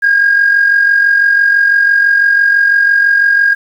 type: tone with amplitude modulation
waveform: sine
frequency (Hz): 1625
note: G#6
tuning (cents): -38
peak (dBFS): -3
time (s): 0.02-3.55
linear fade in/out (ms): 20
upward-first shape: sine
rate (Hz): 46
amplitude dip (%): 55
effects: tanh soft clip ceiling -1 dBFS + 7-bit